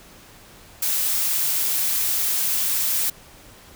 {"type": "noise", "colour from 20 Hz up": "blue", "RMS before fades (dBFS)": -22, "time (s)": [0.82, 3.1], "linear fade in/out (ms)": 5, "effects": ["pink hiss -47 dBFS RMS until 3.75 s"]}